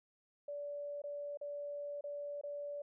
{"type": "tone with dropouts", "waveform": "sine", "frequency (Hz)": 578, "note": "D5", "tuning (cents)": -28, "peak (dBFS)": -40, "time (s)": [0.48, 2.82], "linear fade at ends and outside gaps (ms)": 5, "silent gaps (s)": [[1.019, 1.038], [1.373, 1.412], [2.01, 2.039], [2.413, 2.435]], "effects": []}